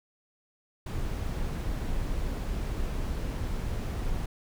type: noise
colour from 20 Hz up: brown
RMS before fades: -31 dBFS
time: 0.86-4.26 s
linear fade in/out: 5 ms
effects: none